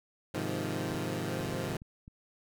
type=chord; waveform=15% pulse; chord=F minor seventh; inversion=first; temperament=equal with one note detuned; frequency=103.83 / 129.98 / 155.56 / 174.61 Hz; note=Ab2 / C3 / Eb3 / F3; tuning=0 / -11 / 0 / 0 cents; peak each=-32 dBFS; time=0.34-1.77 s; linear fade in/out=5 ms
type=clicks; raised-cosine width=5 ms; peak=-36 dBFS; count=12; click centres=0.903 / 0.944 / 1.407 / 1.456 / 1.499 / 1.541 / 1.643 / 1.696 / 1.726 / 1.762 / 1.819 / 2.079 s
effects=none